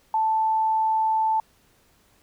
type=tone; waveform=sine; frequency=880 Hz; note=A5; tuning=in tune; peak=-19 dBFS; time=0.14-1.4 s; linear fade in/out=2 ms; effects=pink hiss -61 dBFS RMS until 2.22 s